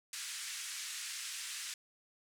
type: band-pass noise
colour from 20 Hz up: white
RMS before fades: -43 dBFS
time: 0.13-1.74 s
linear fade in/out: 2 ms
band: 1500 to 9100 Hz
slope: 24 dB/octave
effects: none